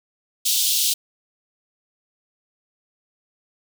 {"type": "high-pass noise", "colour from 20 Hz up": "pink", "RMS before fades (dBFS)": -20, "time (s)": [0.45, 0.94], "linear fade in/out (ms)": 10, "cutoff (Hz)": 3100, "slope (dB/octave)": 48, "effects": []}